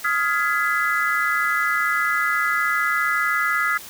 sine chord, F half-diminished seventh, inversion third, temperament just, 1257.2 / 1396.9 / 1676.3 / 2012 Hz, Eb6 / F6 / Ab6 / Cb7, +18 / 0 / +16 / +32 cents, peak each -24 dBFS, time 0.04-3.78 s, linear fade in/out 10 ms, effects white hiss -39 dBFS RMS until 3.89 s

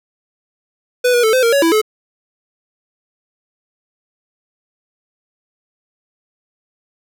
square tone with pitch steps, 495.4 / 482.5 / 439.8 / 514 / 463.7 / 560 / 330.4 / 430.6 Hz, B4 / B4 / A4 / C5 / A#4 / C#5 / E4 / A4, +5 / -40 / -1 / -31 / -9 / +18 / +4 / -37 cents, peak -11 dBFS, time 1.04-1.816 s, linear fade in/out 10 ms, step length 97 ms, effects none

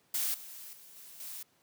blue noise with level steps, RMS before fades -32 / -47 / -54 / -51 / -43 dBFS, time 0.14-1.43 s, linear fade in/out 5 ms, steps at 0.34 / 0.73 / 0.96 / 1.2 s, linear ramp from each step 2 ms, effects pink hiss -69 dBFS RMS until 1.62 s + high-pass 150 Hz 12 dB/octave

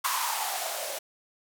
violet noise with band-pass filter sweep, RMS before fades -31 dBFS, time 0.04-0.99 s, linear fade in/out 10 ms, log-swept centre 1100 to 540 Hz, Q 6.8, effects none

